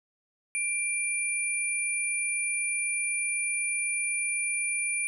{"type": "tone pair together", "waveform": "sine", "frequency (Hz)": [2366, 9464], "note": ["D7", "D9"], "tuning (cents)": [12, 12], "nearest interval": "2 octaves", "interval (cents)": 2400, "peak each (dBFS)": [-29, -30], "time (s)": [0.55, 5.07], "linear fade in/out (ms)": 0, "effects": []}